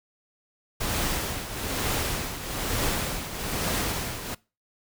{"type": "noise with tremolo", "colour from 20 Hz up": "pink", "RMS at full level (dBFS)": -26, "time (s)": [0.8, 4.35], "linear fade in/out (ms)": 10, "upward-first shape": "triangle", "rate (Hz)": 1.1, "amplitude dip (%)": 70, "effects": ["noise-tail reverb RT60 0.3 s tail -23 dB re dry"]}